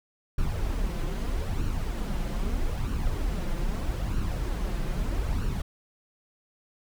brown noise with flanger, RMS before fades -28 dBFS, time 0.38-5.62 s, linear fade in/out 5 ms, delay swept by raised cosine 0.7 to 5.9 ms, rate 0.79 Hz, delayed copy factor +0.55, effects none

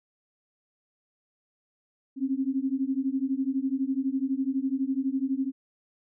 sine beating tone pair, 261.6 / 273.6 Hz, C4 / C#4, 0 / -23 cents, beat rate 12 Hz, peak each -28 dBFS, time 2.16-5.52 s, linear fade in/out 50 ms, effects none

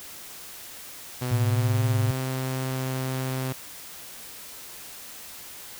sawtooth tone with pitch glide, 125.2 to 130.52 Hz, B2 to C3, +24 to -4 cents, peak -23 dBFS, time 1.21-3.53 s, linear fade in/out 10 ms, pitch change +72 cents, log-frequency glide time 1.39-1.82 s
sine tone with vibrato, 110 Hz, A2, in tune, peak -21 dBFS, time 1.31-2.11 s, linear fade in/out 5 ms, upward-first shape sine, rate 4 Hz, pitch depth 53 cents each way
effects white hiss -42 dBFS RMS until 5.79 s

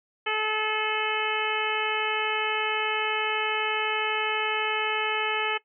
harmonic tone, 431.9 Hz, A4, 32 cents flat, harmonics 1 / 2 / 3 / 4 / 5 / 6 / 7, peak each -32 / -32 / -32 / -32 / -32 / -32 / -32 dBFS, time 0.26-5.58 s, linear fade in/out 10 ms, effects noise-tail reverb RT60 0.1 s tail -18 dB re dry

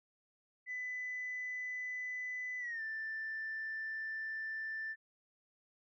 sine tone with pitch glide, 2000 to 1771.5 Hz, B6 to A6, +21 to +11 cents, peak -37 dBFS, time 0.66-4.96 s, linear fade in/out 50 ms, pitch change -210 cents, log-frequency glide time 2.59-2.82 s, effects tanh soft clip ceiling -34 dBFS

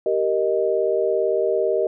sine chord, Eb major, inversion first, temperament just, 388.9 / 466.7 / 622.3 Hz, G4 / Bb4 / Eb5, -14 / +2 / 0 cents, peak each -22 dBFS, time 0.06-1.87 s, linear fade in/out 2 ms, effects none

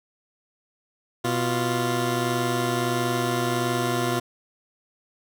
15% pulse tone pair together, 123.47 / 348.9 Hz, B2 / F4, 0 / -2 cents, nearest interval octave + tritone, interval 1798 cents, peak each -19 dBFS, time 1.24-4.2 s, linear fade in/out 10 ms, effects none

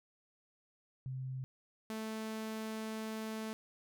sine / sawtooth tone pair in turn, 130.5 / 219.5 Hz, C3 / A3, -4 / -4 cents, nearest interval major sixth, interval 900 cents, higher second, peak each -38 / -35 dBFS, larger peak second, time 1.06-1.44 / 1.9-3.53 s, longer second, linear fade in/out 0 ms, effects none

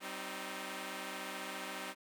5% pulse chord, C minor, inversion second, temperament equal with one note detuned, 192.52 / 261.6 / 311.1 Hz, G3 / C4 / Eb4, -31 / 0 / 0 cents, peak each -34 dBFS, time 0-1.95 s, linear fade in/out 50 ms, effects none

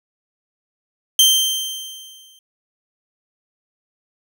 sawtooth tone with exponential decay, 3137 Hz, G7, 1 cent sharp, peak -5 dBFS, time 1.19-2.39 s, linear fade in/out 2 ms, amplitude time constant 260 ms, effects none

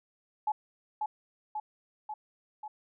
sine tone with echo, 852 Hz, G#5, 44 cents sharp, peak -26 dBFS, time 0.47-0.52 s, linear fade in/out 5 ms, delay 540 ms, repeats 4, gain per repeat -3 dB, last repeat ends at 2.68 s, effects none

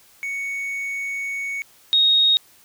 triangle / sine tone pair in turn, 2225 / 3742 Hz, C#7 / A#7, +6 / +6 cents, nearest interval major sixth, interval 900 cents, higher second, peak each -23 / -13 dBFS, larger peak second, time 0.23-1.62 / 1.93-2.37 s, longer first, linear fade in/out 0 ms, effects white hiss -53 dBFS RMS until 2.64 s

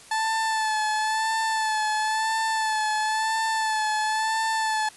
30% pulse tone with vibrato, 874 Hz, A5, 12 cents flat, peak -20 dBFS, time 0.11-4.89 s, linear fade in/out 5 ms, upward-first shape sine, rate 0.98 Hz, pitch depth 32 cents each way, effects white hiss -48 dBFS RMS until 4.96 s + resampled to 24000 Hz

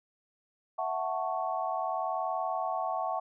sine chord, F# minor seventh, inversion third, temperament equal, 659.3 / 740 / 880 / 1108.7 Hz, E5 / F#5 / A5 / C#6, 0 / 0 / 0 / 0 cents, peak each -35 / -33 / -37 / -36 dBFS, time 0.78-3.2 s, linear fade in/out 10 ms, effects none

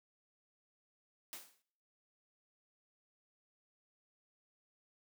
white noise with exponential decay, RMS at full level -44 dBFS, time 1.33-1.62 s, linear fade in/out 0 ms, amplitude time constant 63 ms, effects noise-tail reverb RT60 0.7 s tail -24 dB re dry + high-pass 200 Hz 12 dB/octave

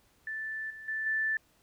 sine tone with level steps, 1760 Hz, A6, in tune, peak -34 / -43 / -31 / -27 dBFS, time 0.27-1.37 s, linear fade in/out 2 ms, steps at 0.7 / 0.88 / 1.06 s, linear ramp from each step 5 ms, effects pink hiss -67 dBFS RMS until 1.62 s

